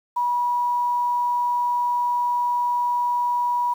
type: tone with quantisation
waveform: sine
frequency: 970 Hz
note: B5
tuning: 31 cents flat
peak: -19 dBFS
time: 0.16-3.74 s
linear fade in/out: 10 ms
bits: 8
effects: none